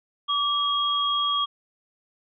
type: tone pair together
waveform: sine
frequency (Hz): 1159 / 3278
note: D6 / G#7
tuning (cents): -23 / -23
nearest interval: octave + tritone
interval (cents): 1800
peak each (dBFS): -24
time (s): 0.28-1.46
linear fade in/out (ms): 20
effects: none